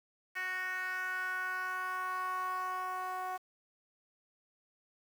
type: tone with band-pass filter sweep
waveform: 10% pulse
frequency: 370 Hz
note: F#4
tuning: in tune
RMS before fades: -37 dBFS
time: 0.35-3.38 s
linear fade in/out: 20 ms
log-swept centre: 1900 to 860 Hz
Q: 3.8
effects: 9-bit